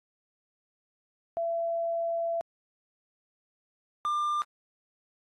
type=tone pair in turn; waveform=sine / triangle; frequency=672 / 1195.2 Hz; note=E5 / D6; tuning=+33 / +30 cents; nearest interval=minor seventh; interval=997 cents; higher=second; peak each=-27 / -24 dBFS; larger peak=second; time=1.37-2.41 / 4.05-4.42 s; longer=first; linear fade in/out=0 ms; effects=AAC 32 kbps